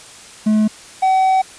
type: tone pair in turn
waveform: triangle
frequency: 214.7 / 758.5 Hz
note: A3 / F#5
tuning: -42 / +43 cents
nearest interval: octave + minor seventh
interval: 2185 cents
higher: second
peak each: -9 dBFS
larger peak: neither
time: 0.46-0.68 / 1.02-1.42 s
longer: second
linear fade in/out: 10 ms
effects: white hiss -39 dBFS RMS until 1.58 s + resampled to 22050 Hz